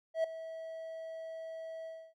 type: tone with ADSR envelope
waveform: triangle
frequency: 649 Hz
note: E5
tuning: 27 cents flat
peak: -24 dBFS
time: 0.14-2.14 s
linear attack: 100 ms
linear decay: 5 ms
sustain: -15 dB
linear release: 280 ms
effects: none